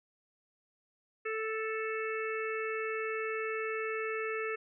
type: harmonic tone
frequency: 440 Hz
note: A4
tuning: in tune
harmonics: 1 / 3 / 4 / 5 / 6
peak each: -35 / -40 / -41 / -42 / -43 dBFS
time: 1.25-4.56 s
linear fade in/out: 10 ms
effects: none